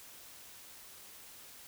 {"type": "silence", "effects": ["white hiss -53 dBFS RMS until 1.67 s"]}